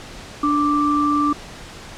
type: tone pair together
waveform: sine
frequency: 293.7 / 1174.8 Hz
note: D4 / D6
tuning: 0 / 0 cents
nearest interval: 2 octaves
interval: 2400 cents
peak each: -18 dBFS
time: 0.43-1.33 s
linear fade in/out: 5 ms
effects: pink hiss -37 dBFS RMS until 1.97 s + low-pass 7000 Hz 12 dB/octave